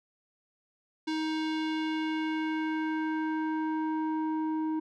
square tone with low-pass filter sweep, 314.4 Hz, D#4, 18 cents sharp, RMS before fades -31 dBFS, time 1.07-4.8 s, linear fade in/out 10 ms, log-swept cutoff 4600 to 710 Hz, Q 1.5, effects none

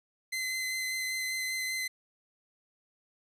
sawtooth tone with vibrato, 2051 Hz, C7, 35 cents flat, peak -28 dBFS, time 0.32-1.88 s, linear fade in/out 10 ms, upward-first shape sine, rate 5.1 Hz, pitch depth 11 cents each way, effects resampled to 32000 Hz + 11-bit

